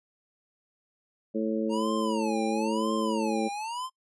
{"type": "harmonic tone", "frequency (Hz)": 110, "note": "A2", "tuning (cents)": 0, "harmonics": [2, 3, 4, 5], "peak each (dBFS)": [-29, -31, -32, -33], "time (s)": [1.34, 3.49], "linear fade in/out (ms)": 20}
{"type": "tone with vibrato", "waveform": "square", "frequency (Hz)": 915, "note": "A#5", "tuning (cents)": -32, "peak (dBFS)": -33, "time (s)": [1.69, 3.9], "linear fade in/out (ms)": 50, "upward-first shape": "sine", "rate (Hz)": 1, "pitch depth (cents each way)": 240}
{"effects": ["noise-tail reverb RT60 0.1 s tail -21 dB re dry", "resampled to 24000 Hz"]}